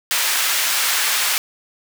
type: high-pass noise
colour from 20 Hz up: pink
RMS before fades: -19 dBFS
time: 0.11-1.38 s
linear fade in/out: 0 ms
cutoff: 1500 Hz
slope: 12 dB/octave
effects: none